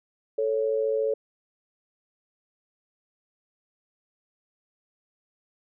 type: tone pair together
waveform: sine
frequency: 440.3 / 554.4 Hz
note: A4 / C#5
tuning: +1 / 0 cents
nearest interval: major third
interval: 399 cents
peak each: -24 / -27 dBFS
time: 0.38-1.14 s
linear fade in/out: 5 ms
effects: none